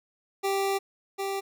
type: tone pair in turn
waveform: 25% pulse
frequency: 392 / 392 Hz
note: G4 / G4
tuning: 0 / 0 cents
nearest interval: unison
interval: 0 cents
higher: neither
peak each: -21 / -25 dBFS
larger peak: first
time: 0.43-0.79 / 1.18-1.41 s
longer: first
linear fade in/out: 20 ms
effects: none